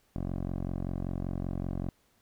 10% pulse tone with low-pass filter, 45.2 Hz, F#1, 40 cents flat, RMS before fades -34 dBFS, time 0.16-1.89 s, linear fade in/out 0 ms, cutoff 620 Hz, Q 0.7, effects pink hiss -69 dBFS RMS until 2.21 s

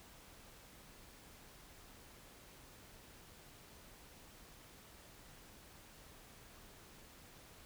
silence, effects pink hiss -59 dBFS RMS until 7.65 s

